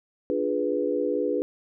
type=chord; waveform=sine; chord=D diminished seventh; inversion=none; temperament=equal with one note detuned; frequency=293.7 / 351 / 415.3 / 493.9 Hz; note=D4 / F4 / Ab4 / Cb5; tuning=0 / +9 / 0 / 0 cents; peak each=-29 / -31 / -28 / -27 dBFS; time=0.3-1.42 s; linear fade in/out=0 ms; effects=none